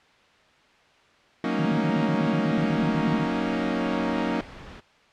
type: chord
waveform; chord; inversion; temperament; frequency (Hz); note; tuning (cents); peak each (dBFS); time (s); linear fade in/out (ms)
sawtooth; D# minor seventh; first; equal; 185 / 233.1 / 277.2 / 311.1; F#3 / A#3 / C#4 / D#4; 0 / 0 / 0 / 0; -27 / -24 / -26 / -26; 1.44-4.41; 2
type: tone with vibrato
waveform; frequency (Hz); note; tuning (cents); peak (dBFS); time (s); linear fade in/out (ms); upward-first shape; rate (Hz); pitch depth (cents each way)
sine; 186.3; F#3; +12; -24; 1.53-3.27; 50; square; 8.1; 290
type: noise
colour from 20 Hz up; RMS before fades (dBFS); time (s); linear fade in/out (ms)
pink; -42; 2.56-4.81; 20
effects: white hiss -57 dBFS RMS until 5.12 s + low-pass 3000 Hz 12 dB/octave